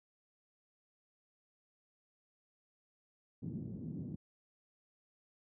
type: band-pass noise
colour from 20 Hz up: white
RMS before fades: -43 dBFS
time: 3.42-4.16 s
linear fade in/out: 10 ms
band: 110 to 240 Hz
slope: 24 dB/octave
effects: none